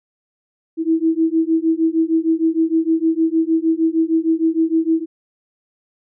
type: beating tone pair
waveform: sine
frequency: 321.4 / 327.9 Hz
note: E4 / E4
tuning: -44 / -9 cents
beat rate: 6.5 Hz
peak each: -17 dBFS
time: 0.77-5.06 s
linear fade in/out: 50 ms
effects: none